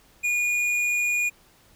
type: tone with hard clipping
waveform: triangle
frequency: 2441 Hz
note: D#7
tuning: 34 cents flat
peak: -23 dBFS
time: 0.23-1.3 s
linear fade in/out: 20 ms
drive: 12 dB
effects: pink hiss -57 dBFS RMS until 1.75 s